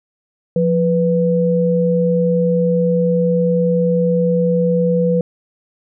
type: tone pair together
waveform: sine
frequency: 174.61 / 493.9 Hz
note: F3 / B4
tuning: 0 / 0 cents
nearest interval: octave + tritone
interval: 1800 cents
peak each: -15 dBFS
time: 0.56-5.21 s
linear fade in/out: 2 ms
effects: none